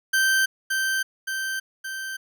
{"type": "tone with echo", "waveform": "40% pulse", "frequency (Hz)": 1558, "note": "G6", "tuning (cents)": -11, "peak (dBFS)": -17, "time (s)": [0.13, 0.46], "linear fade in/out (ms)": 10, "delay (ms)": 570, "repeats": 3, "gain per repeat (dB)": -4, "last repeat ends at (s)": 2.17, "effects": []}